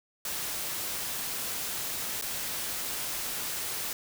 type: noise with dropouts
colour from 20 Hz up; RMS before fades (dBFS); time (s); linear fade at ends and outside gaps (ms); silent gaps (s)
white; -34; 0.25-3.93; 2; 2.213-2.222
effects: none